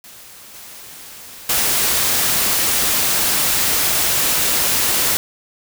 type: noise with level steps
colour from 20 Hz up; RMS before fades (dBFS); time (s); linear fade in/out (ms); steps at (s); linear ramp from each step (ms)
white; -40 / -37 / -17; 0.04-5.17; 0; 0.54 / 1.49; 5
effects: none